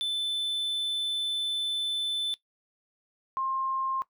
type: tone pair in turn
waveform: triangle / sine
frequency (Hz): 3520 / 1061.4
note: A7 / C6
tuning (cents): 0 / +24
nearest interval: octave + major sixth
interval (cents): 2076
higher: first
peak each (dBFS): -25 / -27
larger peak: first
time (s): 0.01-2.34 / 3.37-4.02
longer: first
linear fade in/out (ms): 0
effects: noise-tail reverb RT60 0.1 s tail -18 dB re dry

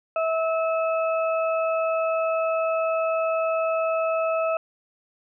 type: harmonic tone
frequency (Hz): 649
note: E5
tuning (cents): -27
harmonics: 1 / 2 / 4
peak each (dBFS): -22 / -28 / -34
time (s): 0.16-4.57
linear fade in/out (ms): 2
effects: none

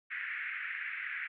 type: band-pass noise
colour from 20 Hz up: pink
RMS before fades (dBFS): -39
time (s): 0.1-1.28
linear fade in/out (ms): 20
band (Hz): 1600 to 2300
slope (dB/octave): 48
effects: none

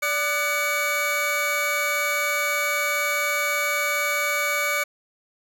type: tone cluster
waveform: square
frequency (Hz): 581 / 1199 / 1483 / 2266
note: D5 / D6 / F#6 / C#7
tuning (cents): -19 / +36 / +4 / +37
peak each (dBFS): -30 / -30 / -30 / -25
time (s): 0.02-4.84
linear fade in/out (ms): 10
effects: none

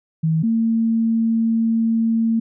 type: tone pair in turn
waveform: sine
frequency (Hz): 160.2 / 226.6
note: E3 / A#3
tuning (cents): -49 / -49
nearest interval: tritone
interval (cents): 600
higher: second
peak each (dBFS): -15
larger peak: neither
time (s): 0.23-0.43 / 0.43-2.4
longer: second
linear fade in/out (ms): 10
effects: none

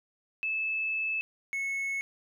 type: tone pair in turn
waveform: sine / triangle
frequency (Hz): 2615 / 2195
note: E7 / C#7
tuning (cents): -15 / -18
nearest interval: minor third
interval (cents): 303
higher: first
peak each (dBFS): -28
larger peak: neither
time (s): 0.43-1.21 / 1.53-2.01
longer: first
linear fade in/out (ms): 0
effects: none

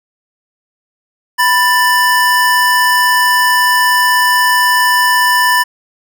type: tone pair together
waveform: square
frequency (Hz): 987.8 / 1770.8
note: B5 / A6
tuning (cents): 0 / +11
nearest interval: minor seventh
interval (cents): 1011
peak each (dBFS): -12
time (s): 1.38-5.64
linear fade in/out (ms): 20
effects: none

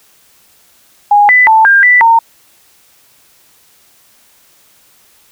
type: tone with pitch steps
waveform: sine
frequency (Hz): 823 / 1996 / 883 / 1601 / 1977 / 915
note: G#5 / B6 / A5 / G6 / B6 / A#5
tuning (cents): -16 / +18 / +6 / +36 / +1 / -32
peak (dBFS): -3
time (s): 1.11-2.19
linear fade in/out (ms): 5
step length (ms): 180
effects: white hiss -48 dBFS RMS until 5.31 s

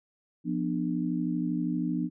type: chord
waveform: sine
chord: B diminished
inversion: second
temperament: equal with one note detuned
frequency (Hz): 174.61 / 246.9 / 299.8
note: F3 / B3 / D4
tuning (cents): 0 / 0 / +36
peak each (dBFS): -31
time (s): 0.44-2.1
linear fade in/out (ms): 50
effects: none

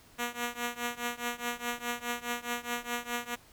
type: tone with tremolo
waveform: 5% pulse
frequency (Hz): 240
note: B3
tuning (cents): -49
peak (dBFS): -18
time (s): 0.18-3.36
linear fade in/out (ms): 20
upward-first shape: triangle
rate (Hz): 4.8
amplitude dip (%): 95
effects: pink hiss -58 dBFS RMS until 3.52 s

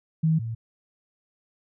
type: tone pair in turn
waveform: sine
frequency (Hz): 159.8 / 113.65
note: D#3 / A#2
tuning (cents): +47 / -43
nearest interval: tritone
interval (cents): 590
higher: first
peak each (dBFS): -18 / -28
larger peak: first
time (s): 0.23-0.39 / 0.39-0.55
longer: neither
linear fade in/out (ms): 10
effects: none

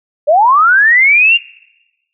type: linear sweep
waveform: sine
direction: up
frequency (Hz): 555 to 2834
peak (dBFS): -5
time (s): 0.27-1.38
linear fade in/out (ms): 20
effects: noise-tail reverb RT60 1.0 s tail -23 dB re dry

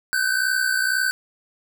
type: tone pair together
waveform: square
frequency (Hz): 1506 / 1568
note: F#6 / G6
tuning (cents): +30 / 0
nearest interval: minor second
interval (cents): 70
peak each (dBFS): -22 / -24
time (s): 0.13-1.11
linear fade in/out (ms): 0
effects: none

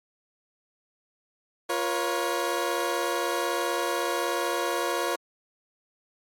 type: chord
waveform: 20% pulse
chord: Bb minor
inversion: second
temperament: equal with one note detuned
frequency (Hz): 349.2 / 478.4 / 554.4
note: F4 / Bb4 / Db5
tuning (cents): 0 / +45 / 0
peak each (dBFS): -25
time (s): 1.69-5.16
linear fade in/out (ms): 10
effects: MP3 64 kbps

